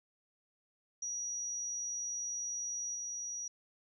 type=tone with level steps; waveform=sine; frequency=5790 Hz; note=F#8; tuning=38 cents flat; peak=-36 / -38 dBFS; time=1.02-3.48 s; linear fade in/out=5 ms; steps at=2.94 s; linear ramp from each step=20 ms; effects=none